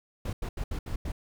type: noise bursts at uneven times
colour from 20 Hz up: brown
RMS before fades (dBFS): -32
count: 6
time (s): 0.25-0.33 / 0.42-0.49 / 0.57-0.64 / 0.71-0.79 / 0.86-0.96 / 1.05-1.12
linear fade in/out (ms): 5
effects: none